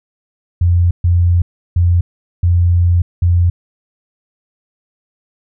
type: tone bursts at uneven times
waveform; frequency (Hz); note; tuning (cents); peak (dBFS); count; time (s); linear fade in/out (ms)
sine; 87.31; F2; 0; -8; 5; 0.61-0.91 / 1.04-1.42 / 1.76-2.01 / 2.43-3.02 / 3.22-3.5; 5
effects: none